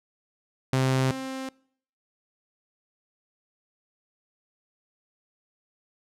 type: tone pair in turn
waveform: sawtooth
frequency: 131.3 / 264.1 Hz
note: C3 / C4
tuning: +6 / +16 cents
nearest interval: octave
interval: 1210 cents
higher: second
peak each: -17 / -28 dBFS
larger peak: first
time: 0.73-1.11 / 1.11-1.49 s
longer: neither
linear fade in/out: 2 ms
effects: noise-tail reverb RT60 0.6 s tail -24 dB re dry + low-pass 10000 Hz 12 dB/octave